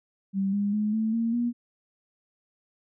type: tone with pitch steps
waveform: sine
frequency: 194.7 / 202.9 / 211.3 / 220.2 / 229.4 / 239 Hz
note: G3 / G#3 / G#3 / A3 / A#3 / A#3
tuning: -12 / -40 / +30 / +2 / -28 / +43 cents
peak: -23 dBFS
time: 0.33-1.53 s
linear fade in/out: 50 ms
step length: 200 ms
effects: none